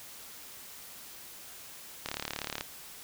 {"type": "click train", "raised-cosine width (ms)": 0.2, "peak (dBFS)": -16, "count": 21, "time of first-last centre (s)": [2.06, 2.609], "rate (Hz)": 36.4, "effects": ["white hiss -48 dBFS RMS until 3.03 s"]}